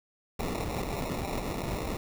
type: noise with sample-and-hold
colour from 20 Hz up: pink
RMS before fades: -33 dBFS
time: 0.39-1.97 s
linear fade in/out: 5 ms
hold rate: 1575 Hz
effects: none